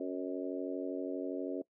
harmonic tone with a mistuned harmonic, 92.5 Hz, F#2, in tune, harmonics 3 / 4 / 5 / 6 / 7, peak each -38 / -40 / -42 / -44 / -45 dBFS, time 0-1.62 s, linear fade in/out 5 ms, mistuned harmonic 7, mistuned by -31 cents, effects noise-tail reverb RT60 0.1 s tail -21 dB re dry

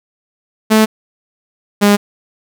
sawtooth tone pair in turn, 217.9 / 204.4 Hz, A3 / G#3, -17 / -27 cents, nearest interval minor second, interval 110 cents, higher first, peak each -3 dBFS, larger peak neither, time 0.7-0.86 / 1.81-1.97 s, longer neither, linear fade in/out 20 ms, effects none

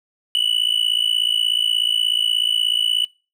triangle tone with amplitude modulation, 2968 Hz, F#7, 5 cents sharp, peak -11 dBFS, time 0.35-3.05 s, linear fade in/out 0 ms, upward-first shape sine, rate 56.6 Hz, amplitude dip 90%, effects noise-tail reverb RT60 0.3 s tail -22 dB re dry

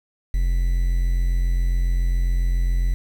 triangle tone with quantisation, 43.65 Hz, F1, in tune, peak -15 dBFS, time 0.34-2.94 s, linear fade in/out 0 ms, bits 7, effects none

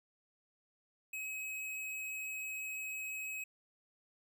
square tone, 2551 Hz, D#7, 43 cents sharp, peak -40 dBFS, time 1.13-3.44 s, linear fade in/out 5 ms, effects none

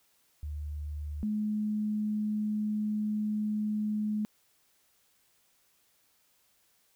sine tone pair in turn, 74.4 / 212 Hz, D2 / G#3, +23 / +36 cents, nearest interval octave + tritone, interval 1813 cents, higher second, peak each -34 / -28 dBFS, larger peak second, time 0.43-1.23 / 1.23-4.25 s, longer second, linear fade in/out 0 ms, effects white hiss -69 dBFS RMS until 6.95 s

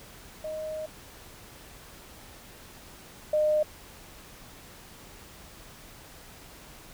sine tone pair in turn, 623 / 609.1 Hz, D#5 / D#5, +2 / -37 cents, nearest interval unison, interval 39 cents, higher first, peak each -32 / -21 dBFS, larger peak second, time 0.44-0.86 / 3.33-3.63 s, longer first, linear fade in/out 5 ms, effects pink hiss -49 dBFS RMS until 6.93 s

